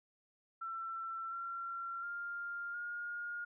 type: tone with pitch steps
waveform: sine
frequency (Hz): 1343 / 1368 / 1400 / 1424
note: E6 / F6 / F6 / F6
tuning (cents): +32 / -36 / +4 / +33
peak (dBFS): -39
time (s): 0.61-3.45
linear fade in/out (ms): 10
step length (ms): 710
effects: none